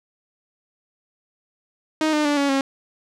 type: tone with pitch steps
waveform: sawtooth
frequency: 312.2 / 301.6 / 291.3 / 281.4 / 271.8 Hz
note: D#4 / D4 / D4 / C#4 / C#4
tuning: +6 / +46 / -14 / +26 / -34 cents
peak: -14 dBFS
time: 2.01-2.61 s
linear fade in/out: 2 ms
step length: 120 ms
effects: low-pass 7000 Hz 12 dB/octave